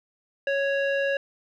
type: tone with low-pass filter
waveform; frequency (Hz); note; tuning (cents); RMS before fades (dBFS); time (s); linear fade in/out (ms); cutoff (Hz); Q
square; 554.4; C#5; 0; -25; 0.47-1.17; 2; 2300; 3.1
effects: none